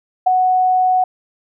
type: tone with ADSR envelope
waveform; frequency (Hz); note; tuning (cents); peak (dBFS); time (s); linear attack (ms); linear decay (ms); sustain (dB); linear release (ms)
sine; 740; F#5; 0; -6; 0.26-1.04; 13; 7; -5; 4
effects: none